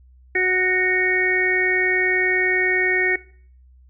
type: harmonic tone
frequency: 370 Hz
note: F#4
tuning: in tune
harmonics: 1 / 2 / 4 / 5 / 6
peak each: -22 / -32 / -31 / -20 / -22 dBFS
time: 0.35-3.16 s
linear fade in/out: 5 ms
effects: noise-tail reverb RT60 0.5 s tail -20 dB re dry + added 63 Hz sine -47 dBFS peak until 3.89 s